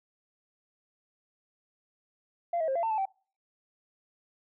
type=tone with pitch steps; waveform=sine; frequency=688 / 641 / 534 / 680 / 898 / 870 / 774 Hz; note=F5 / E5 / C5 / F5 / A5 / A5 / G5; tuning=-26 / -49 / +35 / -46 / +35 / -20 / -22 cents; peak=-25 dBFS; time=2.53-3.055 s; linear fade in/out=5 ms; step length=75 ms; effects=noise-tail reverb RT60 0.4 s tail -25 dB re dry + tanh soft clip ceiling -23 dBFS